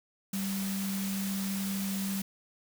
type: tone in noise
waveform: sine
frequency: 195 Hz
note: G3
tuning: 9 cents flat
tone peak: -31 dBFS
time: 0.33-2.22 s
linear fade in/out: 5 ms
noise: white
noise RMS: -39 dBFS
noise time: 0.33-2.22 s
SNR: +5 dB
effects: none